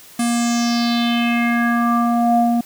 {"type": "tone with low-pass filter sweep", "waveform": "square", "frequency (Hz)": 236.3, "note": "A#3", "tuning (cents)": 24, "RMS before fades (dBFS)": -17, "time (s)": [0.19, 2.61], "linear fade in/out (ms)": 5, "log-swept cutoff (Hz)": [10000, 530], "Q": 4.3, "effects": ["white hiss -43 dBFS RMS until 2.65 s"]}